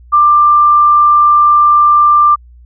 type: tone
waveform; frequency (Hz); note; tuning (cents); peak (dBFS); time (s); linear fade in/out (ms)
sine; 1186; D6; +17; -4; 0.12-2.36; 20
effects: added 60 Hz sine -36 dBFS peak until 2.65 s